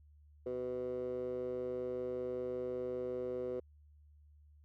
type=tone with band-pass filter; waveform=15% pulse; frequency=125.2 Hz; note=B2; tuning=24 cents sharp; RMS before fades=-39 dBFS; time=0.46-3.6 s; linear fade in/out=5 ms; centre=450 Hz; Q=7; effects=added 74 Hz sine -59 dBFS peak until 4.64 s